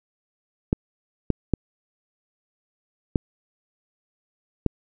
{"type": "clicks", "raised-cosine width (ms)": 3, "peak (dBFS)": -6, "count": 5, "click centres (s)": [0.729, 1.303, 1.537, 3.158, 4.663], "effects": []}